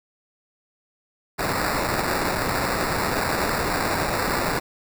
white noise with sample-and-hold, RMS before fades -24 dBFS, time 1.38-4.6 s, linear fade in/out 20 ms, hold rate 3150 Hz, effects none

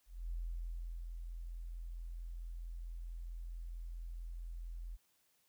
sine tone with ADSR envelope, 42.25 Hz, E1, 43 cents sharp, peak -37 dBFS, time 0.06-4.97 s, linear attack 250 ms, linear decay 750 ms, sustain -5 dB, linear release 26 ms, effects white hiss -75 dBFS RMS until 5.48 s

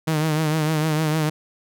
sawtooth tone with vibrato, 155.56 Hz, D#3, in tune, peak -15 dBFS, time 0.07-1.3 s, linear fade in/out 10 ms, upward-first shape triangle, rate 6.6 Hz, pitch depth 64 cents each way, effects none

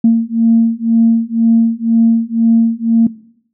sine beating tone pair, 227.5 / 229.5 Hz, A#3 / A#3, -42 / -27 cents, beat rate 2 Hz, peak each -10 dBFS, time 0.04-3.07 s, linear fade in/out 5 ms, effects noise-tail reverb RT60 0.7 s tail -20 dB re dry + tanh soft clip ceiling 0 dBFS

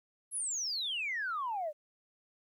sine exponential sweep, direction down, 11175 to 574 Hz, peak -32 dBFS, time 0.31-1.73 s, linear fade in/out 50 ms, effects tanh soft clip ceiling -28 dBFS + 12-bit

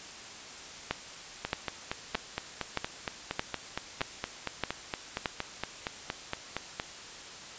two click trains, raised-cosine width 0.3 ms, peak -12 / -15 dBFS, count 8 / 24, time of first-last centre 0.91-5.258 / 1.45-6.799 s, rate 1.61 / 4.3 Hz, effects white hiss -45 dBFS RMS until 7.58 s + resampled to 16000 Hz

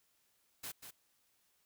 white noise with echo, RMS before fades -44 dBFS, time 0.63-0.72 s, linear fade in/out 10 ms, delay 190 ms, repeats 1, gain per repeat -7 dB, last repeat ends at 0.91 s, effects white hiss -75 dBFS RMS until 1.65 s

